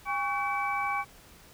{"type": "tone cluster", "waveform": "sine", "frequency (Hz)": [807, 1122, 1527, 2299], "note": ["G#5", "C#6", "G6", "D7"], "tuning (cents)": [-50, 21, -46, -37], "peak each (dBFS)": [-32, -31, -39, -33], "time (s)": [0.05, 1.05], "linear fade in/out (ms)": 50, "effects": ["pink hiss -54 dBFS RMS until 1.53 s"]}